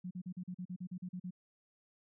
sine tone bursts, 181.1 Hz, F#3, 37 cents flat, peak -39 dBFS, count 12, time 0.04-1.308 s, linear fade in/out 10 ms, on 69 ms, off 40 ms, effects none

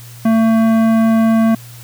sine tone with tanh clipping, 224.4 Hz, A3, 34 cents sharp, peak -11 dBFS, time 0.25-1.55 s, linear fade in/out 5 ms, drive 15 dB, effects added 119 Hz sine -34 dBFS peak until 1.83 s + white hiss -40 dBFS RMS until 1.83 s

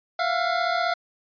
25% pulse tone pair together, 676.6 / 712 Hz, E5 / F5, +45 / +33 cents, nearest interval minor second, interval 88 cents, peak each -21 dBFS, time 0.19-0.94 s, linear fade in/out 5 ms, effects resampled to 11025 Hz

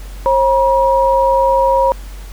sine tone pair together, 537.7 / 958 Hz, C5 / A#5, +47 / +47 cents, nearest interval minor seventh, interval 1000 cents, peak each -12 dBFS, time 0.26-1.92 s, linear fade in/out 0 ms, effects added 47 Hz sine -27 dBFS peak until 2.32 s + pink hiss -40 dBFS RMS until 2.32 s

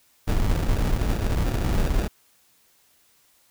brown noise with sample-and-hold, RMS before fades -22 dBFS, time 0.27-2.08 s, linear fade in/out 10 ms, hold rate 1050 Hz, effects white hiss -61 dBFS RMS until 3.5 s

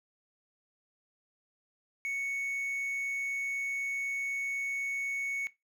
triangle tone with quantisation, 2218 Hz, C#7, in tune, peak -30 dBFS, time 2.05-5.47 s, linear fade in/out 0 ms, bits 10, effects noise-tail reverb RT60 0.2 s tail -18 dB re dry

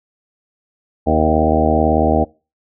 harmonic tone with a mistuned harmonic, 78.1 Hz, D#2, 7 cents sharp, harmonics 1 / 2 / 3 / 4 / 5 / 6 / 7 / 8 / 9 / 10, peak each -19 / -25 / -19 / -20 / -25 / -20 / -23 / -20 / -22 / -20 dBFS, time 1.06-2.25 s, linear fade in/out 20 ms, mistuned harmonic 8, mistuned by +18 cents, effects noise-tail reverb RT60 0.3 s tail -23 dB re dry

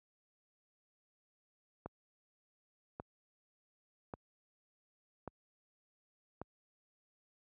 click train, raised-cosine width 1 ms, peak -28 dBFS, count 5, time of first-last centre 1.86-6.416 s, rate 0.878 Hz, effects high-pass 60 Hz 12 dB/octave

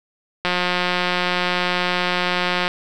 click train, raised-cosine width 0.3 ms, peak -4 dBFS, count 400, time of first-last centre 0.45-2.679 s, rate 179 Hz, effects none

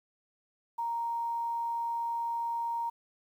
sine tone with quantisation, 932.3 Hz, A#5, in tune, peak -30 dBFS, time 0.78-2.9 s, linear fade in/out 10 ms, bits 10, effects none

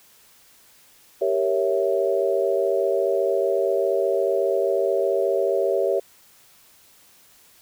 sine chord, G diminished seventh, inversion none, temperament equal, 392 / 466.2 / 554.4 / 659.3 Hz, G4 / Bb4 / Db5 / Fb5, 0 / 0 / 0 / 0 cents, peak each -23 / -26 / -23 / -26 dBFS, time 1.21-6 s, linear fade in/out 10 ms, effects white hiss -54 dBFS RMS until 7.61 s

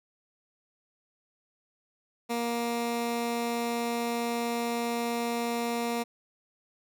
15% pulse tone, 235.4 Hz, A#3, 17 cents sharp, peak -22 dBFS, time 2.29-6.04 s, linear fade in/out 20 ms, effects none

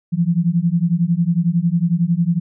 sine beating tone pair, 165.4 / 176.4 Hz, E3 / F3, +6 / +18 cents, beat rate 11 Hz, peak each -17 dBFS, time 0.12-2.4 s, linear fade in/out 20 ms, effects none

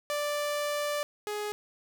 sawtooth tone pair in turn, 587.3 / 417.9 Hz, D5 / G#4, 0 / +11 cents, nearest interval tritone, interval 589 cents, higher first, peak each -25 / -28 dBFS, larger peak first, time 0.1-1.03 / 1.27-1.52 s, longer first, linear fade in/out 0 ms, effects none

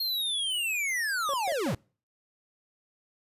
square linear sweep, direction down, 4281 to 81.7 Hz, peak -28 dBFS, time 0-1.75 s, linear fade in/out 5 ms
triangle tone bursts, 554.4 Hz, C#5, in tune, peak -29 dBFS, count 3, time 1.29-1.708 s, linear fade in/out 0 ms, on 46 ms, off 140 ms
effects noise-tail reverb RT60 0.4 s tail -26 dB re dry + resampled to 32000 Hz

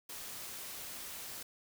white noise, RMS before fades -45 dBFS, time 0.09-1.43 s, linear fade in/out 5 ms, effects none

